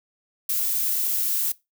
violet noise, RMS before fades -24 dBFS, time 0.49-1.52 s, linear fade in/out 5 ms, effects noise-tail reverb RT60 0.2 s tail -20 dB re dry

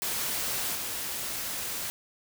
white noise with level steps, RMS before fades -31 / -34 dBFS, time 0.02-1.9 s, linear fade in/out 0 ms, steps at 0.74 s, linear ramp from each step 20 ms, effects none

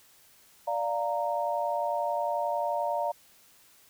sine chord, Bb major, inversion first, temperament equal with one note detuned, 587.3 / 698.5 / 927 Hz, D5 / F5 / Bb5, 0 / 0 / -10 cents, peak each -31 dBFS, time 0.67-3.12 s, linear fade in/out 10 ms, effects white hiss -59 dBFS RMS until 3.89 s

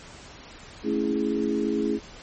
sine chord, A major seventh, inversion none, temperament equal, 220 / 277.2 / 329.6 / 415.3 Hz, A3 / C#4 / E4 / G#4, 0 / 0 / 0 / 0 cents, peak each -28 dBFS, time 0.83-2 s, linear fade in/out 50 ms, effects pink hiss -45 dBFS RMS until 2.22 s + MP3 32 kbps

